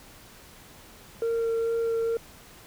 sine tone with vibrato, 458.5 Hz, A#4, 29 cents flat, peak -21 dBFS, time 1.22-2.17 s, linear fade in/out 2 ms, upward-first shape sine, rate 2.3 Hz, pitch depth 9 cents each way, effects tanh soft clip ceiling -23 dBFS + pink hiss -50 dBFS RMS until 2.66 s

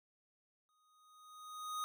square tone with exponential growth, 1244.5 Hz, D#6, in tune, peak -37 dBFS, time 0.69-1.84 s, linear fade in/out 0 ms, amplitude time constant 250 ms, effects none

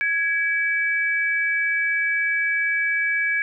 sine tone pair together, 1661.2 / 2298 Hz, G#6 / D7, 0 / -38 cents, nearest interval tritone, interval 562 cents, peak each -22 dBFS, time 0.01-3.42 s, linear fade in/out 0 ms, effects none

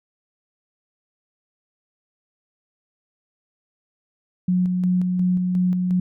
sine tone with tremolo, 181.4 Hz, F#3, 34 cents flat, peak -16 dBFS, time 4.48-6 s, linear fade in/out 5 ms, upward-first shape square, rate 2.8 Hz, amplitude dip 30%, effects none

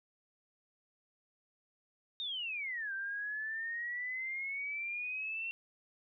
sine exponential two-way sweep, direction down then up, 3729 to 1560 to 2729 Hz, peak -36 dBFS, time 2.2-5.51 s, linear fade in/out 0 ms, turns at 2.93 s, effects none

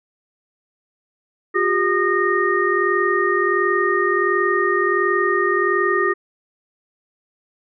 sine tone cluster, 359 / 400.4 / 1222 / 1855 Hz, F4 / G4 / D#6 / A#6, +48 / +37 / -32 / -9 cents, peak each -21 dBFS, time 1.54-6.14 s, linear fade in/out 20 ms, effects none

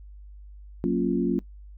sine chord, Gb major seventh, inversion none, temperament equal, 185 / 233.1 / 277.2 / 349.2 Hz, Gb3 / Bb3 / Db4 / F4, 0 / 0 / 0 / 0 cents, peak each -27 dBFS, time 0.84-1.39 s, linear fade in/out 0 ms, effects noise-tail reverb RT60 0.1 s tail -20 dB re dry + added 50 Hz sine -42 dBFS peak until 1.77 s

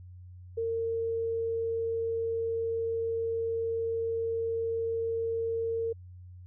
sine tone, 456.5 Hz, A#4, 36 cents flat, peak -28 dBFS, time 0.57-5.93 s, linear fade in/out 10 ms, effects added 90 Hz sine -45 dBFS peak until 6.46 s

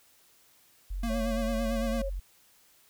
sine tone, 45.43 Hz, F#1, 31 cents flat, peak -31 dBFS, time 0.9-2.2 s, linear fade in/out 10 ms
square tone with vibrato, 227 Hz, A#3, 46 cents flat, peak -31 dBFS, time 1.03-2.02 s, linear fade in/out 5 ms, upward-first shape sine, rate 8.9 Hz, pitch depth 52 cents each way
sine tone with pitch glide, 554.4 to 546.5 Hz, C#5 to C#5, 0 to -25 cents, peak -33 dBFS, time 1.09-2.1 s, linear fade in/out 20 ms, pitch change -25 cents, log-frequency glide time 1.71-1.95 s
effects white hiss -62 dBFS RMS until 2.89 s

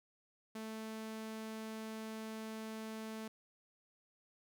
sawtooth tone, 220 Hz, A3, in tune, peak -39 dBFS, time 0.55-3.28 s, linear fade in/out 5 ms, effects none

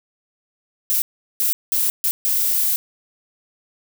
violet noise bursts at uneven times, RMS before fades -19 dBFS, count 5, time 0.9-1.02 / 1.4-1.53 / 1.72-1.9 / 2.04-2.11 / 2.25-2.76 s, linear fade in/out 0 ms, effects none

